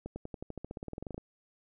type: accelerating click train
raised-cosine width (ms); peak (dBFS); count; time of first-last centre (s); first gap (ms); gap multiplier
2; -26; 19; 0.06-1.179; 100; 0.94
effects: none